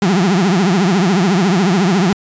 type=tone with vibrato; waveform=35% pulse; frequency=186 Hz; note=F#3; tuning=9 cents sharp; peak=-9 dBFS; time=0.02-2.13 s; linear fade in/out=2 ms; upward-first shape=triangle; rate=14 Hz; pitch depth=230 cents each way; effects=resampled to 16000 Hz